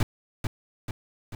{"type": "noise with echo", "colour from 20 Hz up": "brown", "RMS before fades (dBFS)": -21, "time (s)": [0, 0.03], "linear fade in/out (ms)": 2, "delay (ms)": 440, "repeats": 3, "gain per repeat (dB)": -5, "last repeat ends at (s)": 1.35, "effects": []}